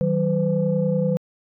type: tone cluster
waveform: sine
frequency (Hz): 158.3 / 188.8 / 506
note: D#3 / F#3 / B4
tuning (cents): +30 / +35 / +42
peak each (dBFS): -22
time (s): 0.01-1.17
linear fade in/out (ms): 0
effects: tanh soft clip ceiling -9 dBFS